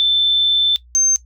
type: tone pair in turn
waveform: sine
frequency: 3536 / 6300 Hz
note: A7 / G8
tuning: +8 / +8 cents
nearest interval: minor seventh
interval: 1000 cents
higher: second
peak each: -11 dBFS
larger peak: neither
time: 0-0.76 / 0.95-1.16 s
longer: first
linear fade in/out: 0 ms
effects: noise-tail reverb RT60 0.1 s tail -17 dB re dry + added 60 Hz sine -43 dBFS peak until 1.25 s